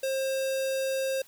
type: tone with notch filter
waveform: square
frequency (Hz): 533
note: C5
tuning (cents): +32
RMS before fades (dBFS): -29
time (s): 0.03-1.22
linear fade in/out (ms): 5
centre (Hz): 1200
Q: 0.98
effects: white hiss -56 dBFS RMS until 1.27 s